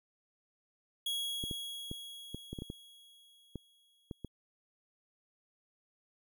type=tone with exponential decay; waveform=45% pulse; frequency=3322 Hz; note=G#7; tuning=in tune; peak=-32 dBFS; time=1.06-4.28 s; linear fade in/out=5 ms; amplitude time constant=700 ms
type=clicks; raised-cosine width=3 ms; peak=-27 dBFS; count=11; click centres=1.439 / 1.512 / 1.914 / 2.346 / 2.53 / 2.588 / 2.621 / 2.701 / 3.557 / 4.112 / 4.247 s
effects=none